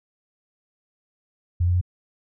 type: tone with pitch steps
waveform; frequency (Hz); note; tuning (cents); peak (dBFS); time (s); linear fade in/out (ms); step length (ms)
sine; 87.31 / 88.68 / 90.08; F2 / F2 / F#2; 0 / +27 / -46; -17; 1.6-1.813; 10; 71
effects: none